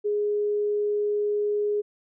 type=tone; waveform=sine; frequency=415.3 Hz; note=G#4; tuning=in tune; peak=-22 dBFS; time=0.04-1.82 s; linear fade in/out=20 ms; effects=none